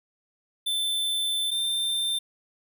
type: tone pair in turn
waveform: square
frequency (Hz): 3537 / 3584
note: A7 / A7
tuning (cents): +8 / +31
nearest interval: unison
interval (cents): 23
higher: second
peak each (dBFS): -25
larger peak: neither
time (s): 0.66-1.51 / 1.51-2.19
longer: first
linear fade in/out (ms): 10
effects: none